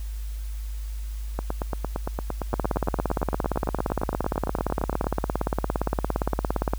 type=two click trains; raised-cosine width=1 ms; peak=-9 / -13 dBFS; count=74 / 33; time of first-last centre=2.54-6.735 / 1.39-5.043 s; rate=17.4 / 8.76 Hz; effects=added 52 Hz sine -29 dBFS peak until 6.78 s + white hiss -50 dBFS RMS until 6.78 s